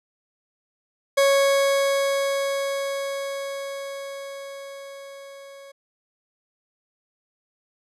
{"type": "tone with level ramp", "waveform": "40% pulse", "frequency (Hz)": 553, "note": "C#5", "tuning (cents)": -4, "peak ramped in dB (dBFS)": [-14, -41], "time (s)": [1.17, 5.72], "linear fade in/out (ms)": 10, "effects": ["low-pass 12000 Hz 12 dB/octave"]}